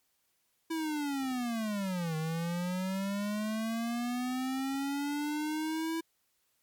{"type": "linear two-way sweep", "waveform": "square", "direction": "down then up", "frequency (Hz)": [329.6, 156.2, 329.6], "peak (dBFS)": -32, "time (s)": [0.7, 6.01], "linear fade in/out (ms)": 10, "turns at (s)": 2.16, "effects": ["white hiss -75 dBFS RMS until 6.62 s", "MP3 96 kbps"]}